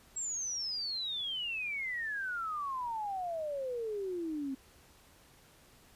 sine exponential sweep, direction down, 7700 to 261.6 Hz, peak -34 dBFS, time 0.16-4.55 s, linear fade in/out 10 ms, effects pink hiss -61 dBFS RMS until 5.95 s + resampled to 32000 Hz

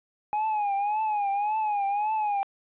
triangle tone with vibrato, 832 Hz, G#5, 3 cents sharp, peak -22 dBFS, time 0.33-2.43 s, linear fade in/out 0 ms, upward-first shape triangle, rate 1.8 Hz, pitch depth 100 cents each way, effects resampled to 8000 Hz + 10-bit

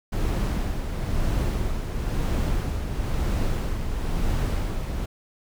brown noise with tremolo, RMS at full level -23 dBFS, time 0.12-5.06 s, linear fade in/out 10 ms, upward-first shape sine, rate 1 Hz, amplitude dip 45%, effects none

